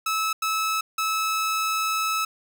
sawtooth tone bursts at uneven times, 1300 Hz, E6, 24 cents flat, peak -19 dBFS, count 3, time 0.06-0.33 / 0.42-0.81 / 0.98-2.25 s, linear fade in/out 5 ms, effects none

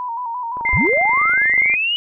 sine tone with vibrato, 959 Hz, A#5, 49 cents sharp, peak -22 dBFS, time 0-0.87 s, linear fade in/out 0 ms, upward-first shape square, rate 5.8 Hz, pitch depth 60 cents each way
click train, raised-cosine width 1 ms, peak -20 dBFS, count 30, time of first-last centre 0.57-1.739 s, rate 24.8 Hz
sine tone, 2093 Hz, C7, in tune, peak -15 dBFS, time 0.65-1.75 s, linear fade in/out 5 ms
sine linear sweep, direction up, 43.65 to 2960 Hz, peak -16 dBFS, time 0.73-1.96 s, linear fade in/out 0 ms
effects none

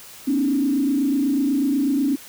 sine tone with frequency modulation, 277.2 Hz, C#4, in tune, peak -17 dBFS, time 0.27-2.16 s, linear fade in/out 10 ms, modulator 28.1 Hz, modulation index 1, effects white hiss -42 dBFS RMS until 2.28 s

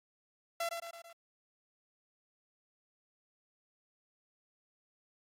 sawtooth tone with echo, 676 Hz, E5, 43 cents sharp, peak -29 dBFS, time 0.6-0.69 s, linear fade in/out 5 ms, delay 110 ms, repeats 4, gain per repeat -5 dB, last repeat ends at 1.13 s, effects AAC 48 kbps

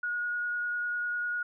sine tone with vibrato, 1446 Hz, F#6, 40 cents flat, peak -29 dBFS, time 0.03-1.43 s, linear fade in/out 5 ms, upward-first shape triangle, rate 10 Hz, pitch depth 11 cents each way, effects none

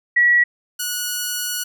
sine / 5% pulse tone pair in turn, 1929 / 1463.3 Hz, B6 / F#6, -41 / -20 cents, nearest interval perfect fourth, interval 479 cents, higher first, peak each -11 dBFS, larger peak neither, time 0.16-0.44 / 0.79-1.64 s, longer second, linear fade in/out 10 ms, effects none

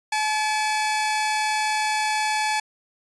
sawtooth tone pair together, 858 / 2301 Hz, A5 / D7, -44 / -36 cents, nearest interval octave + perfect fourth, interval 1708 cents, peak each -18 / -26 dBFS, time 0.12-2.6 s, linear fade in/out 5 ms, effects resampled to 22050 Hz

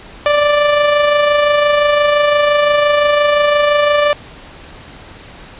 sawtooth tone with amplitude modulation, 587.3 Hz, D5, in tune, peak -4 dBFS, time 0.26-4.13 s, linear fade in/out 0 ms, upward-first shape sine, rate 25.8 Hz, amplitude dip 35%, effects pink hiss -36 dBFS RMS until 5.59 s + resampled to 8000 Hz

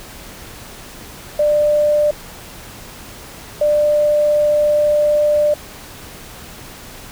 sine tone bursts at uneven times, 595 Hz, D5, 22 cents sharp, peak -11 dBFS, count 2, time 1.39-2.11 / 3.61-5.54 s, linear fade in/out 5 ms, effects pink hiss -36 dBFS RMS until 7.11 s

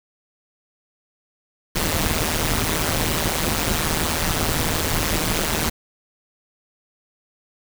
pink noise with amplitude modulation, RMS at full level -18 dBFS, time 1.75-5.7 s, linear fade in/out 10 ms, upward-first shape sine, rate 158 Hz, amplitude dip 90%, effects none

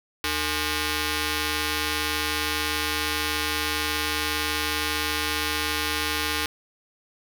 5% pulse ring-modulated tone, 378.3 Hz, F#4, 38 cents sharp, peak -10 dBFS, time 0.24-6.46 s, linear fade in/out 2 ms, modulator 680 Hz, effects 7-bit

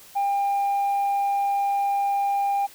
sine tone, 800 Hz, G5, 35 cents sharp, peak -18 dBFS, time 0.15-2.67 s, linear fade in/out 20 ms, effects tanh soft clip ceiling -19 dBFS + white hiss -48 dBFS RMS until 2.74 s

